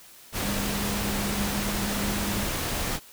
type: tone in noise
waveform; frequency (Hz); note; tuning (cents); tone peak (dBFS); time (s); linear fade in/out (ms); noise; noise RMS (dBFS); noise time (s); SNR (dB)
sine; 203.1; G#3; -38; -30; 0.4-2.48; 50; pink; -29; 0.32-3; -4
effects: white hiss -50 dBFS RMS until 3.12 s